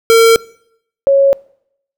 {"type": "tone pair in turn", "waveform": ["square", "sine"], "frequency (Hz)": [455.7, 551.5], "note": ["A#4", "C#5"], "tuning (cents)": [-39, -9], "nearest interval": "minor third", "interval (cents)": 330, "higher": "second", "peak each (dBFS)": [-5, -6], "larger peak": "first", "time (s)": [[0.1, 0.36], [1.07, 1.33]], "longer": "neither", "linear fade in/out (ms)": 0, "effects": ["noise-tail reverb RT60 0.7 s tail -23 dB re dry"]}